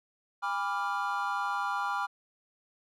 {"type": "chord", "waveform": "triangle", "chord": "G# diminished seventh", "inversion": "none", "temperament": "equal with one note detuned", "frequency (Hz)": [809.3, 987.8, 1174.7, 1396.9], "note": ["G#5", "B5", "D6", "F6"], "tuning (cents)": [-45, 0, 0, 0], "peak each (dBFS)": -33, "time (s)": [0.42, 2.07], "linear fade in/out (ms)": 20, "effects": []}